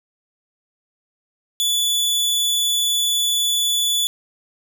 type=tone; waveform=sawtooth; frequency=3454 Hz; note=A7; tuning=33 cents flat; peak=-14 dBFS; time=1.6-4.07 s; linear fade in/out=0 ms; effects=none